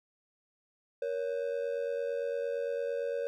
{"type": "ring-modulated tone", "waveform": "triangle", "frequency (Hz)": 515, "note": "C5", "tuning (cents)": -28, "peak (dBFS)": -26, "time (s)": [1.02, 3.27], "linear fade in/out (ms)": 0, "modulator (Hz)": 44.4, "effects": []}